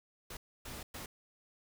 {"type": "noise bursts at uneven times", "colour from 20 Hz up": "pink", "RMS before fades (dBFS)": -45, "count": 3, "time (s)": [[0.3, 0.37], [0.65, 0.83], [0.94, 1.06]], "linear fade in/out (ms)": 5, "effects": []}